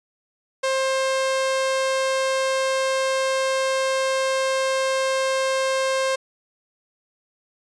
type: tone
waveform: sawtooth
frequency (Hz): 530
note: C5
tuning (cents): +22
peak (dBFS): -16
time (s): 0.63-6.16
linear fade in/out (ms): 10
effects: resampled to 22050 Hz